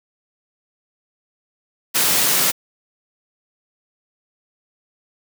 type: high-pass noise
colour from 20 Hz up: white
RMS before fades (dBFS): -17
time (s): 1.94-2.52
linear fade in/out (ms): 20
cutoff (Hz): 110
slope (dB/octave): 48
effects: none